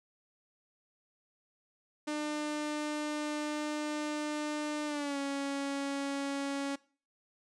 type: tone with pitch glide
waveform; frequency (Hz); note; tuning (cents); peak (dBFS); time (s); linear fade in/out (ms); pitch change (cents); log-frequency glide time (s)
sawtooth; 300.1 to 278.4; D4 to C#4; +38 to +8; -29; 2.07-6.76; 10; -130; 4.86-5.18
effects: noise-tail reverb RT60 0.4 s tail -21 dB re dry + resampled to 22050 Hz